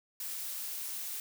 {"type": "noise", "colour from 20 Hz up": "blue", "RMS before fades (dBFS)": -39, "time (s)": [0.2, 1.2], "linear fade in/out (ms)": 2, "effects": []}